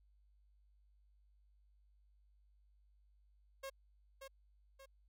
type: tone with echo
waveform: sawtooth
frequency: 541 Hz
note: C#5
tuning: 42 cents flat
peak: -40 dBFS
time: 3.63-3.7 s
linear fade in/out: 10 ms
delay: 580 ms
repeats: 2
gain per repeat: -6 dB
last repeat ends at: 4.86 s
effects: added 50 Hz sine -67 dBFS peak until 5.08 s